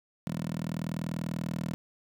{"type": "tone with high-pass filter", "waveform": "10% pulse", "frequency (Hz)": 40.27, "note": "E1", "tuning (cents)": -40, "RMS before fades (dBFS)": -34, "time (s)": [0.27, 1.74], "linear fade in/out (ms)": 0, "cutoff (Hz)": 170, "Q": 3, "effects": []}